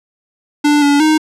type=tone with pitch steps; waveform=square; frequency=294.2 / 286.3 / 310.6 Hz; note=D4 / D4 / D#4; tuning=+3 / -44 / -3 cents; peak=-9 dBFS; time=0.64-1.18 s; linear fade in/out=10 ms; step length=180 ms; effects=low-pass 9000 Hz 12 dB/octave